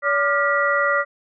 sine tone cluster, 571 / 1192 / 1408 / 1941 Hz, D5 / D6 / F6 / B6, -49 / +25 / +14 / -31 cents, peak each -22 dBFS, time 0.02-1.05 s, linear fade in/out 50 ms, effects none

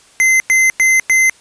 square tone bursts, 2065 Hz, C7, 23 cents flat, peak -9 dBFS, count 4, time 0.2-1.297 s, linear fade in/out 0 ms, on 200 ms, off 99 ms, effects white hiss -47 dBFS RMS until 1.4 s + resampled to 22050 Hz

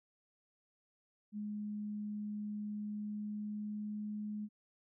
sine tone with pitch glide, 209.1 to 210.3 Hz, G#3 to G#3, +12 to +22 cents, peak -38 dBFS, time 1.32-4.49 s, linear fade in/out 50 ms, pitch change +10 cents, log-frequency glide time 2.73-4.03 s, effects none

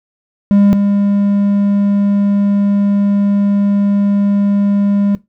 triangle tone pair in turn, 201.6 / 201.6 Hz, G3 / G3, +49 / +49 cents, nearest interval unison, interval 0 cents, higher neither, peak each -4 / -8 dBFS, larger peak first, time 0.51-0.73 / 0.73-5.15 s, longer second, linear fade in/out 0 ms, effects noise-tail reverb RT60 0.2 s tail -19 dB re dry

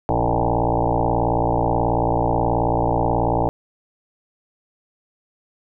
sine tone with frequency modulation, 456.8 Hz, A#4, 35 cents flat, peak -16 dBFS, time 0.09-3.49 s, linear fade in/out 0 ms, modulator 58.5 Hz, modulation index 7.5, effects none

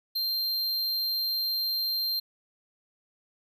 square tone, 4169 Hz, C8, 7 cents flat, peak -27 dBFS, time 0.15-2.2 s, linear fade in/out 10 ms, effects 11-bit

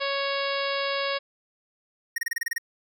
harmonic tone, 555 Hz, C#5, 2 cents sharp, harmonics 1 / 2 / 3 / 4 / 5 / 6 / 7 / 8 / 9, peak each -29 / -32 / -34 / -35 / -36 / -37 / -37 / -38 / -39 dBFS, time 0-1.19 s, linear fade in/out 20 ms
square tone bursts, 1864.7 Hz, A#6, in tune, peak -25 dBFS, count 9, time 2.16-2.582 s, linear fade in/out 5 ms, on 22 ms, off 28 ms
effects none

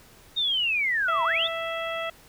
sine linear two-way sweep, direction down then up, 3729 to 923 to 3729 Hz, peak -22 dBFS, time 0.36-1.48 s, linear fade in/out 20 ms, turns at 1.24 s
harmonic tone, 660 Hz, E5, 2 cents sharp, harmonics 1 / 2 / 3 / 4 / 5, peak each -31 / -34 / -36 / -37 / -38 dBFS, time 1.08-2.1 s, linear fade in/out 5 ms
effects pink hiss -53 dBFS RMS until 2.28 s

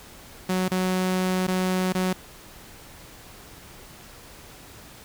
sawtooth tone with dropouts, 185 Hz, F#3, in tune, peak -18 dBFS, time 0.49-2.13 s, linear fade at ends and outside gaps 5 ms, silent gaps 0.683-0.714 / 1.469-1.48 / 1.926-1.949 s, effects pink hiss -46 dBFS RMS until 5.04 s

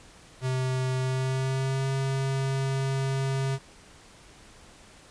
square tone with pitch glide, 129.5 to 134.84 Hz, C3 to C#3, -17 to -48 cents, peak -26 dBFS, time 0.41-3.59 s, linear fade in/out 50 ms, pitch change +69 cents, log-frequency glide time 0.99-1.88 s, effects pink hiss -52 dBFS RMS until 5.1 s + resampled to 22050 Hz

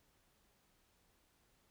silence, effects pink hiss -74 dBFS RMS until 1.7 s

